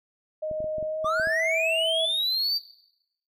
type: tone with pitch glide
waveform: sine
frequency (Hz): 621 to 649.2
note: D#5 to E5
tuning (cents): -3 to -27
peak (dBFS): -27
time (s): 0.42-2.06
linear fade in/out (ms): 10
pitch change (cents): +76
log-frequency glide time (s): 0.85-1.4
type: clicks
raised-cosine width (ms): 3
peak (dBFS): -28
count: 8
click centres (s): 0.513 / 0.604 / 0.643 / 0.783 / 0.827 / 1.045 / 1.198 / 1.272
type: linear sweep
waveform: triangle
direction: up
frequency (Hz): 1135 to 4699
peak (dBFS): -22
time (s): 1.04-2.59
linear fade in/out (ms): 20
effects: noise-tail reverb RT60 0.8 s tail -17 dB re dry